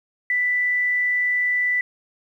sine tone, 1981 Hz, B6, 5 cents sharp, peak -18 dBFS, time 0.3-1.81 s, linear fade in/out 2 ms, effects 9-bit

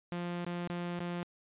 sawtooth tone with dropouts, 174.61 Hz, F3, in tune, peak -31 dBFS, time 0.12-1.23 s, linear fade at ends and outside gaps 0 ms, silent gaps 0.448-0.465 / 0.675-0.699 / 0.993-1.004 s, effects resampled to 8000 Hz

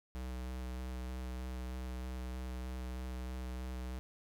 square tone with vibrato, 63.1 Hz, B1, 38 cents sharp, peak -40 dBFS, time 0.15-3.99 s, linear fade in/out 0 ms, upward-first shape square, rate 3.2 Hz, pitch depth 10 cents each way, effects none

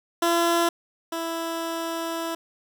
15% pulse tone pair in turn, 339.6 / 330.9 Hz, F4 / E4, -48 / +7 cents, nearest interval unison, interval 45 cents, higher first, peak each -13 / -21 dBFS, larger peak first, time 0.22-0.69 / 1.12-2.35 s, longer second, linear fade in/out 5 ms, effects none

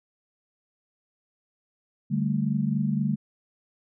sine chord, D suspended fourth, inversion none, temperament equal, 146.83 / 196 / 220 Hz, D3 / G3 / A3, 0 / 0 / 0 cents, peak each -27 dBFS, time 2.1-3.16 s, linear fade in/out 20 ms, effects none

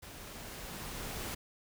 pink noise with level ramp, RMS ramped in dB -49 to -39 dBFS, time 0.02-1.35 s, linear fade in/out 10 ms, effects none

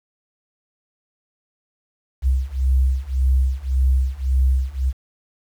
sine beating tone pair, 64.4 / 66.2 Hz, C2 / C2, -27 / +21 cents, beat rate 1.8 Hz, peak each -19 / -18 dBFS, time 2.22-4.93 s, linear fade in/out 50 ms, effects 8-bit

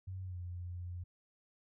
sine tone with pitch glide, 93.8 to 88.54 Hz, F#2 to F2, +24 to +24 cents, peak -40 dBFS, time 0.07-1.04 s, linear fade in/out 10 ms, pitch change -100 cents, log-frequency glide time 0.23-0.39 s, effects none

